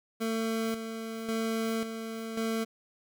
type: tone with tremolo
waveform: 25% pulse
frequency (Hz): 224.5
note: A3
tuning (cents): +35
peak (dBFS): -25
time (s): 0.2-2.65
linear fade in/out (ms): 20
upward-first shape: square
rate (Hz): 0.92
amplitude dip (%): 55
effects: none